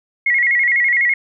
sine tone with vibrato, 2043 Hz, C7, 42 cents flat, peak -12 dBFS, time 0.26-1.14 s, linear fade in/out 5 ms, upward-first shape square, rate 12 Hz, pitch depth 94 cents each way, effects none

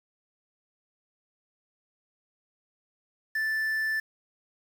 triangle tone with quantisation, 1760 Hz, A6, in tune, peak -24 dBFS, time 3.35-4 s, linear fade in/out 5 ms, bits 8, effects none

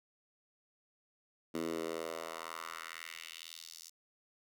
10% pulse tone with high-pass filter sweep, 82 Hz, E2, 9 cents flat, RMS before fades -43 dBFS, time 1.54-3.9 s, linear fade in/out 10 ms, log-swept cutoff 270 to 5900 Hz, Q 1.9, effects none

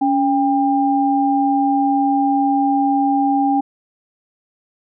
sine tone pair together, 280 / 797.9 Hz, C#4 / G5, +18 / +30 cents, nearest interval octave + tritone, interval 1812 cents, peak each -16 dBFS, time 0.01-3.61 s, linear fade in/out 10 ms, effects none

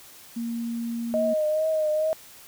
sine tone, 233.1 Hz, A#3, in tune, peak -27 dBFS, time 0.36-1.34 s, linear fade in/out 10 ms
sine tone with vibrato, 622.3 Hz, D#5, in tune, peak -21 dBFS, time 1.14-2.13 s, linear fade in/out 0 ms, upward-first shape triangle, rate 2.3 Hz, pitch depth 42 cents each way
effects white hiss -48 dBFS RMS until 2.47 s

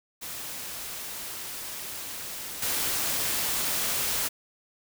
white noise with level steps, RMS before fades -37 / -28 dBFS, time 0.21-4.29 s, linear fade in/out 20 ms, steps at 2.62 s, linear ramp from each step 5 ms, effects none

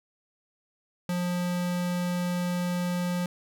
square tone, 177.4 Hz, F3, 27 cents sharp, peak -27 dBFS, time 1.09-3.26 s, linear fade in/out 2 ms, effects none

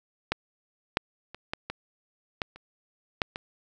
clicks, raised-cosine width 0.3 ms, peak -9 / -6 / -25 / -14 / -17 / -12 / -30 / -8 / -18 dBFS, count 9, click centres 0.32 / 0.971 / 1.346 / 1.535 / 1.7 / 2.418 / 2.56 / 3.218 / 3.359 s, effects none

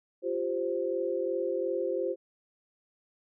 sine chord, F suspended second, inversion none, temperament equal, 349.2 / 392 / 523.3 Hz, F4 / G4 / C5, 0 / 0 / 0 cents, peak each -33 / -33 / -31 dBFS, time 0.22-2.16 s, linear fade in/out 50 ms, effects none

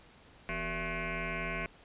sine tone with frequency modulation, 1087 Hz, C#6, 34 cents flat, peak -33 dBFS, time 0.49-1.66 s, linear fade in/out 0 ms, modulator 209 Hz, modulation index 6.9, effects pink hiss -58 dBFS RMS until 1.84 s + resampled to 8000 Hz

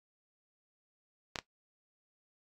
clicks, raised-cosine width 0.2 ms, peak -17 dBFS, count 2, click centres 1.358 / 1.388 s, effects noise-tail reverb RT60 0.1 s tail -17 dB re dry + AAC 64 kbps

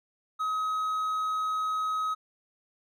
triangle tone, 1270 Hz, D#6, 35 cents sharp, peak -25 dBFS, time 0.39-2.15 s, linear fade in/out 20 ms, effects none

